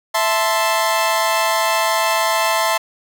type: chord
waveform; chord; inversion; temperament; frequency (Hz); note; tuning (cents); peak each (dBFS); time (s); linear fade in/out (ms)
sawtooth; A minor; second; equal; 659.3 / 880 / 1046.5; E5 / A5 / C6; 0 / 0 / 0; -16; 0.14-2.78; 10
effects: none